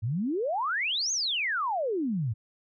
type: exponential two-way sweep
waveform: sine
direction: up then down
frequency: 100.5 to 6680 to 100.5 Hz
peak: -26 dBFS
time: 0.02-2.34 s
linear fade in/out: 20 ms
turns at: 1.12 s
effects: none